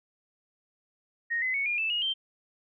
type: tone with pitch steps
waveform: sine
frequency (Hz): 1864.7 / 2033 / 2218 / 2418 / 2637 / 2876 / 3136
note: A#6 / B6 / C#7 / D7 / E7 / F#7 / G7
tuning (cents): 0 / +50 / 0 / +50 / 0 / -50 / 0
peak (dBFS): -26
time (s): 1.3-2.14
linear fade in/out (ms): 20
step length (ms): 120
effects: none